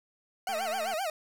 40% pulse tone with vibrato, 700 Hz, F5, 4 cents sharp, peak -29 dBFS, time 0.47-1.1 s, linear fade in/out 2 ms, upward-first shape sine, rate 7.7 Hz, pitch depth 220 cents each way
click train, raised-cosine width 0.5 ms, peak -30 dBFS, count 101, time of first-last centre 0.49-0.938 s, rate 223 Hz
effects none

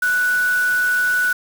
sine tone in noise, 1480 Hz, F#6, in tune, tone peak -15 dBFS, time 0.02-1.33 s, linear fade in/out 5 ms, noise white, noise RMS -32 dBFS, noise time 0.02-1.33 s, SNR +14 dB, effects none

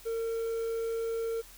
triangle tone with quantisation, 456 Hz, A#4, 38 cents flat, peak -28 dBFS, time 0.05-1.42 s, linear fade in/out 20 ms, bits 9, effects added 42 Hz sine -55 dBFS peak until 1.57 s + white hiss -53 dBFS RMS until 1.57 s

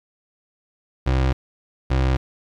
30% pulse tone pair in turn, 65.41 / 65.41 Hz, C2 / C2, 0 / 0 cents, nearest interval unison, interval 0 cents, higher neither, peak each -14 dBFS, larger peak neither, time 1.06-1.33 / 1.9-2.17 s, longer neither, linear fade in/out 10 ms, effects low-pass 4000 Hz 12 dB/octave + 9-bit

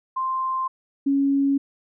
sine tone pair in turn, 1046.5 / 277.2 Hz, C6 / C#4, 0 / 0 cents, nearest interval octave + major seventh, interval 2300 cents, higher first, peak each -22 / -17 dBFS, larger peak second, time 0.16-0.68 / 1.06-1.58 s, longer neither, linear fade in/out 10 ms, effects none

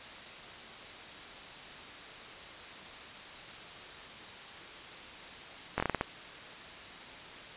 slowing click train, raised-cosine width 0.5 ms, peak -14 dBFS, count 7, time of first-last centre 5.78-6.011 s, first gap 20 ms, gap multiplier 1.26, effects white hiss -46 dBFS RMS until 7.56 s + resampled to 8000 Hz

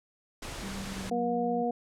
pink noise, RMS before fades -39 dBFS, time 0.42-1.1 s, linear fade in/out 5 ms
sine tone with pitch glide, 194.6 to 183.68 Hz, G3 to F#3, -12 to -12 cents, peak -38 dBFS, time 0.62-1.63 s, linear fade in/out 10 ms, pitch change -100 cents, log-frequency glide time 0.92-1.34 s
harmonic tone, 239.2 Hz, A#3, 45 cents sharp, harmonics 1 / 2 / 3, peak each -31 / -31 / -31 dBFS, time 1.11-1.71 s, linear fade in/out 5 ms
effects low-pass 9000 Hz 12 dB/octave

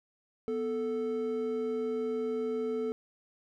triangle tone pair together, 246.9 / 440 Hz, B3 / A4, 0 / 0 cents, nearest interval minor seventh, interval 1000 cents, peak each -34 / -29 dBFS, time 0.48-2.92 s, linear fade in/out 0 ms, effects none

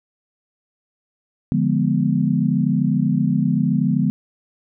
sine chord, D diminished seventh, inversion none, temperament equal, 146.83 / 174.61 / 207.7 / 246.9 Hz, D3 / F3 / Ab3 / Cb4, 0 / 0 / 0 / 0 cents, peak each -21 dBFS, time 1.52-4.1 s, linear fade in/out 0 ms, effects none

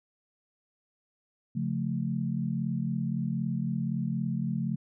sine chord, Db augmented, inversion none, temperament equal with one note detuned, 138.59 / 176.13 / 220 Hz, Db3 / F3 / A3, 0 / +15 / 0 cents, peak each -32 dBFS, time 1.55-4.76 s, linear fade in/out 10 ms, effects none

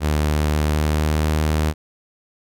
sawtooth tone with pitch glide, 75.5 to 77.09 Hz, D2 to D#2, +48 to -15 cents, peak -13 dBFS, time 0-1.74 s, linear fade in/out 50 ms, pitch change +37 cents, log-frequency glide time 0.52-1.28 s, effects none

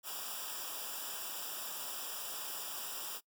white noise with comb filter, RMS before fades -42 dBFS, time 0.03-3.21 s, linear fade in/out 50 ms, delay 0.47 ms, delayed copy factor -0.95, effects noise-tail reverb RT60 0.1 s tail -22 dB re dry

